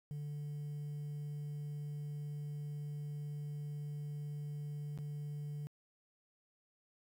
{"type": "tone with dropouts", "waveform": "sine", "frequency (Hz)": 147, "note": "D3", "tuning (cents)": 2, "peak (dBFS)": -37, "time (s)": [0.11, 5.67], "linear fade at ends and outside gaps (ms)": 0, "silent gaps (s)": [4.976, 4.987], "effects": ["tanh soft clip ceiling -39 dBFS", "11-bit"]}